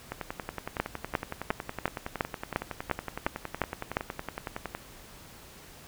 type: two click trains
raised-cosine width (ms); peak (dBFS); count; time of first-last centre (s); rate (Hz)
0.5; -10 / -18; 10 / 51; 0.8-3.969 / 0.12-4.75; 2.84 / 10.8
effects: pink hiss -50 dBFS RMS until 5.87 s